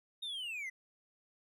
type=linear sweep; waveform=triangle; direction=down; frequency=3729 to 1975.5 Hz; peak=-37 dBFS; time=0.22-0.7 s; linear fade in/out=10 ms; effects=none